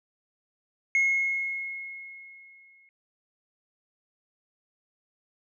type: tone with exponential decay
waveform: sine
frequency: 2166 Hz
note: C#7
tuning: 41 cents flat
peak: -17 dBFS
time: 0.95-2.89 s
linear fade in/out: 1 ms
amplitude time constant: 420 ms
effects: tanh soft clip ceiling -18 dBFS